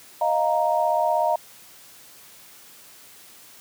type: chord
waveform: sine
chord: Eb suspended second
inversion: none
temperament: equal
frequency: 622.3 / 698.5 / 932.3 Hz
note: Eb5 / F5 / Bb5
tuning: 0 / 0 / 0 cents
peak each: -23 dBFS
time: 0.21-1.36 s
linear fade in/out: 5 ms
effects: white hiss -48 dBFS RMS until 3.6 s + high-pass 80 Hz 12 dB/octave